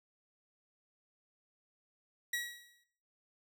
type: tone with exponential decay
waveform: sawtooth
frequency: 1918 Hz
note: A#6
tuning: 49 cents sharp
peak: -29 dBFS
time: 2.33-2.84 s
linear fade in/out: 5 ms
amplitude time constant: 110 ms
effects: noise-tail reverb RT60 0.6 s tail -17 dB re dry